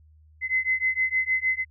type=beating tone pair; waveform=sine; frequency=2043 / 2049.5 Hz; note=C7 / C7; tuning=-42 / -36 cents; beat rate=6.5 Hz; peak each=-25 dBFS; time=0.41-1.65 s; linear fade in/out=50 ms; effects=added 77 Hz sine -52 dBFS peak until 1.7 s